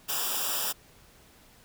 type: noise with comb filter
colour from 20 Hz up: white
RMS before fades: -30 dBFS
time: 0.08-0.73 s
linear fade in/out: 20 ms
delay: 0.47 ms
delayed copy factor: -0.9
effects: pink hiss -57 dBFS RMS until 1.64 s

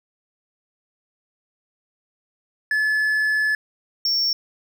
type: tone pair in turn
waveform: triangle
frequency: 1723 / 5470 Hz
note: A6 / F8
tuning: -37 / -37 cents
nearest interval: octave + minor sixth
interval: 2000 cents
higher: second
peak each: -16 / -17 dBFS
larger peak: first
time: 2.71-3.55 / 4.05-4.33 s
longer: first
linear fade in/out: 2 ms
effects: none

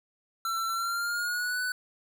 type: tone with pitch glide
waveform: square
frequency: 1346 to 1493.5 Hz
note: E6 to F#6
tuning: +36 to +16 cents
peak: -29 dBFS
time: 0.45-1.72 s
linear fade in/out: 2 ms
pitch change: +180 cents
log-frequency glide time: 0.7-1.61 s
effects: none

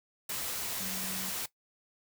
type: tone in noise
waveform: sine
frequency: 188.9 Hz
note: F#3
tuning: 36 cents sharp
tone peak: -42 dBFS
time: 0.8-1.3 s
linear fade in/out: 5 ms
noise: white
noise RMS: -36 dBFS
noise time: 0.29-1.46 s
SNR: -9 dB
effects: noise-tail reverb RT60 0.1 s tail -17 dB re dry

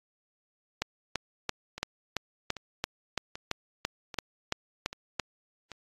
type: two click trains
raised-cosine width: 0.2 ms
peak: -11 / -22 dBFS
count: 14 / 6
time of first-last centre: 0.82-5.197 / 1.78-5.717 s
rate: 2.97 / 1.27 Hz
effects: AAC 32 kbps

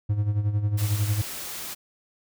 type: tone with tremolo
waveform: triangle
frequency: 103.83 Hz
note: G#2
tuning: in tune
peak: -17 dBFS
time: 0.09-1.22 s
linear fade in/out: 10 ms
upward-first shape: sine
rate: 11 Hz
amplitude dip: 65%
type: noise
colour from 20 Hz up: white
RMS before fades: -35 dBFS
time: 0.77-1.75 s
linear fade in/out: 20 ms
effects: none

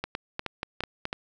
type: clicks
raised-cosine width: 0.3 ms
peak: -14 dBFS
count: 9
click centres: 0.04 / 0.151 / 0.394 / 0.463 / 0.631 / 0.806 / 0.837 / 1.054 / 1.129 s
effects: none

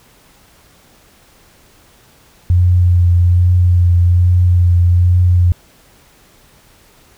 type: tone with vibrato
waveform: sine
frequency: 88.5 Hz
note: F2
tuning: 23 cents sharp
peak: -7 dBFS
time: 2.5-5.52 s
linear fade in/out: 0 ms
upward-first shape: triangle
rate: 1.2 Hz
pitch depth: 23 cents each way
effects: pink hiss -48 dBFS RMS until 7.17 s

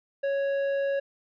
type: tone with tanh clipping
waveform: triangle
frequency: 554.4 Hz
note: C#5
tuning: in tune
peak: -26 dBFS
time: 0.23-1 s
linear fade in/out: 10 ms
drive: 13 dB
effects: none

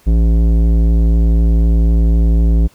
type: tone with tanh clipping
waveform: sine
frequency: 56 Hz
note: A1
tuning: 31 cents sharp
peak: -10 dBFS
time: 0.06-2.68 s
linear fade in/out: 20 ms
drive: 14 dB
effects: pink hiss -50 dBFS RMS until 2.74 s

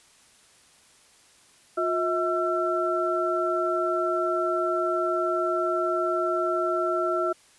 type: tone cluster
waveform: sine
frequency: 356.4 / 644 / 1345 Hz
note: F4 / E5 / E6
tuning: +35 / -41 / +34 cents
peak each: -27 dBFS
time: 1.77-7.33 s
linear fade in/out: 10 ms
effects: white hiss -57 dBFS RMS until 7.58 s + resampled to 24000 Hz

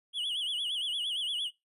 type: tone with vibrato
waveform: triangle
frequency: 3136 Hz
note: G7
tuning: in tune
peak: -29 dBFS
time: 0.13-1.51 s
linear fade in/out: 50 ms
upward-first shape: sine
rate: 8.7 Hz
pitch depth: 160 cents each way
effects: noise-tail reverb RT60 0.2 s tail -21 dB re dry + resampled to 32000 Hz

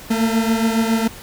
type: beating tone pair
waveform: 40% pulse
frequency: 223.6 / 230.8 Hz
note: A3 / A#3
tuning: +28 / -17 cents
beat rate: 7.2 Hz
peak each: -16 / -21 dBFS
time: 0.1-1.08 s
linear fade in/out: 10 ms
effects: pink hiss -38 dBFS RMS until 1.22 s

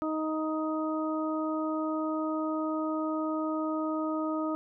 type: harmonic tone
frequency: 312.8 Hz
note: D#4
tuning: 9 cents sharp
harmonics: 1 / 2 / 3 / 4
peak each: -30 / -35 / -41 / -36 dBFS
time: 0.02-4.55 s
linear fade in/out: 0 ms
effects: none

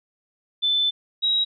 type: tone pair in turn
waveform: sine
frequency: 3520 / 3834 Hz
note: A7 / A#7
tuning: 0 / +48 cents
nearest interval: minor second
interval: 148 cents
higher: second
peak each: -18 dBFS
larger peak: neither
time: 0.62-0.91 / 1.22-1.45 s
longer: first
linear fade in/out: 20 ms
effects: none

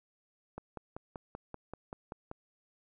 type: click train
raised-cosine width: 1 ms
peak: -27 dBFS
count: 10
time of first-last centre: 0.58-2.314 s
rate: 5.19 Hz
effects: none

